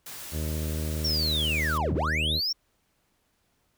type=noise; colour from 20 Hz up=white; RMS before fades=-40 dBFS; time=0.06-1.78 s; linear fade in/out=5 ms
type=harmonic tone; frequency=77.78 Hz; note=D#2; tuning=in tune; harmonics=1 / 2 / 3 / 4 / 5 / 6 / 7 / 8; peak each=-29 / -35 / -39 / -41 / -43 / -45 / -46 / -47 dBFS; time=0.31-2.41 s; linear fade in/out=50 ms
type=linear two-way sweep; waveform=triangle; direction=down then up; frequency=5620 to 73.42 to 5620 Hz; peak=-24 dBFS; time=1.04-2.53 s; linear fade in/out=10 ms; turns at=1.94 s
effects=pink hiss -71 dBFS RMS until 3.77 s